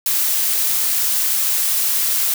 blue noise, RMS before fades -18 dBFS, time 0.06-2.34 s, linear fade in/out 2 ms, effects none

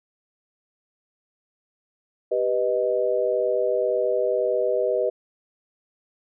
sine chord, G augmented, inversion none, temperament equal, 392 / 493.9 / 622.3 Hz, G4 / B4 / D#5, 0 / 0 / 0 cents, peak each -26 / -23 / -24 dBFS, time 2.31-5.1 s, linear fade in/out 10 ms, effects none

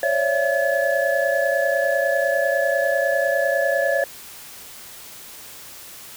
sine tone cluster, 544 / 574 / 670 / 1713 Hz, C#5 / D5 / E5 / A6, -33 / -40 / +28 / -47 cents, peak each -23 dBFS, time 0.03-4.04 s, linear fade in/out 2 ms, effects white hiss -40 dBFS RMS until 6.16 s

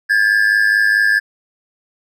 triangle tone pair together, 1619 / 1723.6 Hz, G#6 / A6, -45 / -36 cents, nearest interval minor second, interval 109 cents, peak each -12 dBFS, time 0.09-1.2 s, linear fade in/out 20 ms, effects none

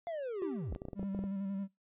triangle linear sweep, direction down, 700 to 38.89 Hz, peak -34 dBFS, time 0.07-0.75 s, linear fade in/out 0 ms
triangle tone with exponential decay, 389.7 Hz, G4, 10 cents flat, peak -31 dBFS, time 0.42-0.98 s, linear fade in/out 1 ms, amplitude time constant 120 ms
clicks, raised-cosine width 2 ms, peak -28 dBFS, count 11, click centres 0.725 / 0.761 / 0.819 / 0.853 / 0.885 / 0.932 / 0.995 / 1.03 / 1.148 / 1.191 / 1.239 s
triangle tone with vibrato, 196 Hz, G3, in tune, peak -33 dBFS, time 0.95-1.68 s, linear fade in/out 50 ms, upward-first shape square, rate 11 Hz, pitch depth 29 cents each way
effects noise-tail reverb RT60 0.2 s tail -23 dB re dry + resampled to 8000 Hz

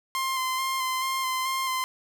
sawtooth tone with vibrato, 1046.5 Hz, C6, in tune, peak -22 dBFS, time 0.15-1.84 s, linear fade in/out 0 ms, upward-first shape square, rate 2.3 Hz, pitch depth 18 cents each way, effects none

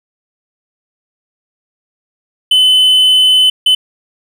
triangle tone bursts at uneven times, 3028 Hz, F#7, 39 cents sharp, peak -4 dBFS, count 2, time 2.51-3.5 / 3.66-3.75 s, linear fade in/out 5 ms, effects none

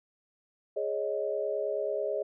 sine chord, Ab suspended fourth, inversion none, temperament just, 415.3 / 553.7 / 623 Hz, Ab4 / Db5 / Eb5, 0 / -2 / +2 cents, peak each -33 dBFS, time 0.76-2.23 s, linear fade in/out 10 ms, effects none

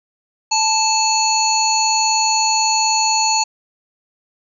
harmonic tone with a mistuned harmonic, 876 Hz, A5, 8 cents flat, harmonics 1 / 3 / 5 / 7 / 8, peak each -17 / -24 / -19 / -28 / -20 dBFS, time 0.51-3.44 s, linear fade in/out 10 ms, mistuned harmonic 8, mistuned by -52 cents, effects none

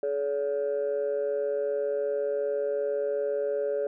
sine tone pair together, 426.3 / 569 Hz, G#4 / C#5, +45 / +45 cents, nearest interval perfect fourth, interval 500 cents, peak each -27 dBFS, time 0.03-3.87 s, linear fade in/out 2 ms, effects tanh soft clip ceiling -21 dBFS

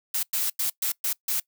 blue noise bursts at uneven times, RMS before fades -26 dBFS, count 6, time 0.14-0.23 / 0.33-0.5 / 0.59-0.7 / 0.82-0.92 / 1.04-1.13 / 1.28-1.4 s, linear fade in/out 5 ms, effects noise-tail reverb RT60 0.1 s tail -22 dB re dry

